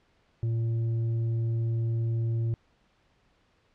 sine tone with tanh clipping, 114.7 Hz, A#2, 28 cents flat, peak -26 dBFS, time 0.43-2.54 s, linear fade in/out 0 ms, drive 5 dB, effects pink hiss -67 dBFS RMS until 3.74 s + low-pass 4000 Hz 12 dB/octave

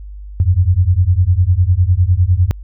sine beating tone pair, 85.5 / 95.4 Hz, F2 / G2, -36 / -47 cents, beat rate 9.9 Hz, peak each -12 dBFS, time 0.4-2.51 s, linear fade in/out 0 ms, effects added 50 Hz sine -28 dBFS peak until 2.63 s

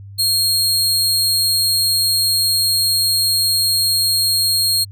sawtooth tone with amplitude modulation, 4255 Hz, C8, 28 cents sharp, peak -10 dBFS, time 0.18-4.85 s, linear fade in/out 20 ms, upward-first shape sine, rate 222 Hz, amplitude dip 25%, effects added 99 Hz sine -33 dBFS peak until 4.91 s

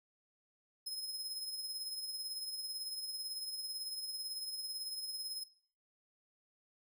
sawtooth tone with tremolo, 5130 Hz, E8, 48 cents flat, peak -35 dBFS, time 0.86-5.44 s, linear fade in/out 10 ms, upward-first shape triangle, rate 18 Hz, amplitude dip 55%, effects noise-tail reverb RT60 0.5 s tail -18 dB re dry

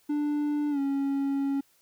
triangle tone with pitch glide, 294.7 to 276.6 Hz, D4 to C#4, +6 to -4 cents, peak -23 dBFS, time 0.09-1.61 s, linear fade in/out 10 ms, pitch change -110 cents, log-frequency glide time 0.7-0.79 s, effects white hiss -65 dBFS RMS until 1.81 s

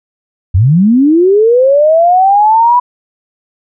sine linear sweep, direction up, 80.7 to 991 Hz, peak -4 dBFS, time 0.54-2.8 s, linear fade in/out 10 ms, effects none

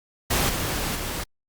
pink noise with level steps, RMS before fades -22 / -27 / -30 dBFS, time 0.3-1.24 s, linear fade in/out 10 ms, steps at 0.49 / 0.95 s, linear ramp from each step 5 ms, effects Opus 48 kbps

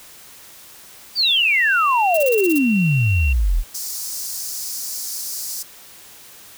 sine exponential sweep, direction down, 4806 to 34.94 Hz, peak -14 dBFS, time 1.15-3.64 s, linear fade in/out 50 ms
sine tone, 2733 Hz, F7, 38 cents flat, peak -23 dBFS, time 1.23-3.33 s, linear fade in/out 5 ms
violet noise bursts, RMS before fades -25 dBFS, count 8, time 2.14-2.586 s, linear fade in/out 5 ms, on 33 ms, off 26 ms
pink high-pass noise, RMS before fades -28 dBFS, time 3.74-5.63 s, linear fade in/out 10 ms, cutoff 4700 Hz, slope 48 dB/octave
effects white hiss -43 dBFS RMS until 6.57 s

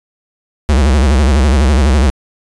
square tone with vibrato, 69.3 Hz, C#2, in tune, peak -8 dBFS, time 0.69-2.1 s, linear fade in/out 0 ms, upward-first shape sine, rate 12 Hz, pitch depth 180 cents each way, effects resampled to 22050 Hz

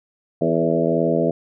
harmonic tone with a mistuned harmonic, 82.41 Hz, E2, in tune, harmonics 2 / 3 / 4 / 5 / 6 / 7 / 8, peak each -24 / -24 / -24 / -24 / -24 / -24 / -24 dBFS, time 0.41-1.31 s, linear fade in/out 5 ms, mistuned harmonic 5, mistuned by +28 cents, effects none

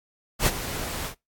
pink noise with ADSR envelope, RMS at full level -19 dBFS, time 0.39-1.15 s, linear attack 74 ms, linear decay 41 ms, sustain -13 dB, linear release 92 ms, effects noise-tail reverb RT60 0.2 s tail -24 dB re dry + AAC 64 kbps

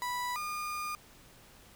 35% pulse tone pair in turn, 985 / 1214.1 Hz, B5 / D#6, -5 / -43 cents, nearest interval major third, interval 362 cents, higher second, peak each -31 / -33 dBFS, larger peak first, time 0.02-0.36 / 0.36-0.95 s, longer second, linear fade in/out 0 ms, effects pink hiss -57 dBFS RMS until 1.75 s

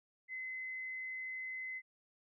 sine tone, 2043 Hz, C7, 42 cents flat, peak -40 dBFS, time 0.28-1.82 s, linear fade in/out 50 ms, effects none

